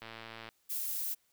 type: click train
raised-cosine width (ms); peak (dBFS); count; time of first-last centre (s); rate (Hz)
0.3; -29; 54; 0.02-0.489; 113
type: noise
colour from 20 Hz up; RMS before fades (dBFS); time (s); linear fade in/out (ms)
violet; -36; 0.69-1.15; 20
effects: white hiss -73 dBFS RMS until 1.32 s